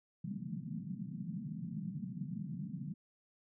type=band-pass noise; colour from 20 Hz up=pink; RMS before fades=-42 dBFS; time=0.24-2.94 s; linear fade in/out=5 ms; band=140 to 220 Hz; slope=48 dB/octave; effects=none